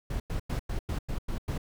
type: noise bursts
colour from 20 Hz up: brown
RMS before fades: -31 dBFS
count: 8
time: 0.1-1.579 s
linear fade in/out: 5 ms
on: 100 ms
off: 97 ms
effects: none